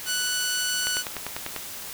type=tone; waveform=10% pulse; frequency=1483 Hz; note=F#6; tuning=4 cents sharp; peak=-16 dBFS; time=0.05-1.04 s; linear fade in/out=50 ms
type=click train; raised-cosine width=0.3 ms; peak=-14 dBFS; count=8; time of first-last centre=0.87-1.563 s; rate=10.1 Hz
effects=white hiss -37 dBFS RMS until 1.93 s